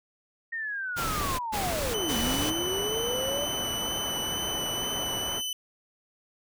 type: linear two-way sweep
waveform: sine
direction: down then up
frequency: 1864.7 to 220 to 590 Hz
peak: -30 dBFS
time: 0.52-3.46 s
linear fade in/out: 10 ms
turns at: 2.17 s
type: noise bursts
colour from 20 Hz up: pink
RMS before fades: -31 dBFS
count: 3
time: 0.96-2.51 s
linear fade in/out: 20 ms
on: 430 ms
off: 130 ms
type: low-pass noise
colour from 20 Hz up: white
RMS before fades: -36 dBFS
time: 1.9-5.42 s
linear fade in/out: 50 ms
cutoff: 1000 Hz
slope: 12 dB/octave
type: tone with vibrato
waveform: sawtooth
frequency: 3001 Hz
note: F#7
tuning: 24 cents sharp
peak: -27 dBFS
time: 1.94-5.53 s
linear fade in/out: 2 ms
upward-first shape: sine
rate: 2.1 Hz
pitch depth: 14 cents each way
effects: none